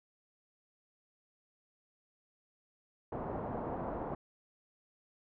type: low-pass noise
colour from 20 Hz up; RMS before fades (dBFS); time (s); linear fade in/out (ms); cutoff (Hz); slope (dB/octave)
white; -39; 3.12-4.15; 5; 900; 24
effects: none